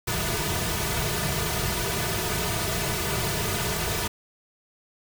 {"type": "noise with comb filter", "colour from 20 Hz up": "pink", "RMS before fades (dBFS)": -27, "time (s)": [0.07, 4.08], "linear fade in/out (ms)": 10, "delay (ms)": 3.7, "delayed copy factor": -1, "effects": []}